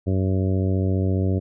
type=harmonic tone; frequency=94.7 Hz; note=F#2; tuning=41 cents sharp; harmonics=1 / 2 / 3 / 4 / 5 / 6 / 7; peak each=-20 / -26 / -28 / -30 / -34 / -35 / -39 dBFS; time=0.06-1.4 s; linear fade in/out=20 ms; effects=none

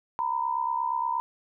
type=tone pair together; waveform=sine; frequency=927.5 / 996 Hz; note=A#5 / B5; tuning=-9 / +14 cents; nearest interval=minor second; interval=123 cents; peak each=-28 dBFS; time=0.19-1.2 s; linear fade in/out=0 ms; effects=none

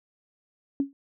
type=tone with exponential decay; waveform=sine; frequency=277.2 Hz; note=C#4; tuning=in tune; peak=-18 dBFS; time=0.8-0.93 s; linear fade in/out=1 ms; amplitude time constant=27 ms; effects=none

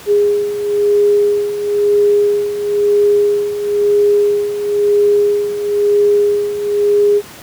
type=beating tone pair; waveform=sine; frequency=410.2 / 411.2 Hz; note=G#4 / G#4; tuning=-21 / -17 cents; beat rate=1 Hz; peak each=-17 / -11 dBFS; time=0.06-7.22 s; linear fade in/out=50 ms; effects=pink hiss -35 dBFS RMS until 7.42 s + high-pass 100 Hz 12 dB/octave

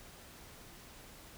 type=silence; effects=pink hiss -54 dBFS RMS until 1.37 s

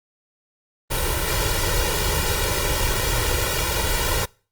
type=noise with comb filter; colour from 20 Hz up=pink; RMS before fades=-22 dBFS; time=0.9-4.26 s; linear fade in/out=20 ms; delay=2.1 ms; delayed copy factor=+1; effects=noise-tail reverb RT60 0.4 s tail -25 dB re dry + Opus 32 kbps

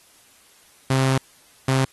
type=tone pair in turn; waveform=sawtooth; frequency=132.7 / 132.7 Hz; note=C3 / C3; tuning=+25 / +25 cents; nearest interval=unison; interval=0 cents; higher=neither; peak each=-13 dBFS; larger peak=neither; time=0.9-1.18 / 1.68-1.85 s; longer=first; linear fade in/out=5 ms; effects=white hiss -54 dBFS RMS until 1.92 s + AAC 32 kbps

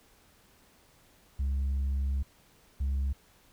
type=tone pair in turn; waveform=sine; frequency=68.1 / 68.1 Hz; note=C#2 / C#2; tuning=-30 / -30 cents; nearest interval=unison; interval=0 cents; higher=neither; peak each=-24 dBFS; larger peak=neither; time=1.39-2.23 / 2.8-3.13 s; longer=first; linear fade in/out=10 ms; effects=tanh soft clip ceiling -26 dBFS + pink hiss -62 dBFS RMS until 3.52 s

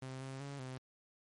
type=tone with pitch steps; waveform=sawtooth; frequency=131.1 / 133.4 / 140.5 / 129.5 Hz; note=C3 / C3 / C#3 / C3; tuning=+4 / +34 / +24 / -17 cents; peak=-39 dBFS; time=0.02-0.78 s; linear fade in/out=5 ms; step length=190 ms; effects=MP3 48 kbps

